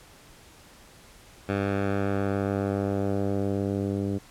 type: tone with low-pass filter sweep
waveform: 10% pulse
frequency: 99.2 Hz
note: G2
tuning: 21 cents sharp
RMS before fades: -27 dBFS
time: 1.48-4.19 s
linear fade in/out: 20 ms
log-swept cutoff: 2400 to 340 Hz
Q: 0.9
effects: pink hiss -52 dBFS RMS until 4.3 s + low-pass 12000 Hz 12 dB/octave